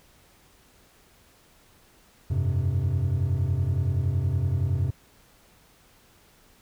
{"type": "chord", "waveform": "triangle", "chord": "F suspended second", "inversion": "none", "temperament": "equal", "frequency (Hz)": [87.31, 98, 130.81], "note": ["F2", "G2", "C3"], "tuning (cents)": [0, 0, 0], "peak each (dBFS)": -24, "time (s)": [2.3, 4.91], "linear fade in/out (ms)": 10, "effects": ["tanh soft clip ceiling -14 dBFS", "pink hiss -58 dBFS RMS until 6.61 s"]}